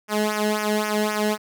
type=tone with flanger; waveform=sawtooth; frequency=211.8 Hz; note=G#3; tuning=34 cents sharp; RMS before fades=-23 dBFS; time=0.08-1.38 s; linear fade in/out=50 ms; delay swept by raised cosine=0.24 to 0.87 ms; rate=3.8 Hz; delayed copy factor=-0.95; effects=none